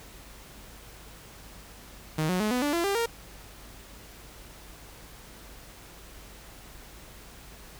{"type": "tone with pitch steps", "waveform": "sawtooth", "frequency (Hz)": [156, 182.33, 213.1, 249.1, 291.1, 340.2, 397.7, 464.8], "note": ["D#3", "F#3", "G#3", "B3", "D4", "F4", "G4", "A#4"], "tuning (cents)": [5, -25, 45, 15, -15, -45, 25, -5], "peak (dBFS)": -21, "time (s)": [2.18, 3.06], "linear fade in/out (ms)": 5, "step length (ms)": 110, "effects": ["added 50 Hz sine -51 dBFS peak until 7.79 s", "pink hiss -49 dBFS RMS until 7.79 s"]}